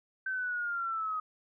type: linear sweep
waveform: sine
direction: down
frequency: 1548 to 1251 Hz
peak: -31 dBFS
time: 0.26-1.2 s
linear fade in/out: 5 ms
effects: none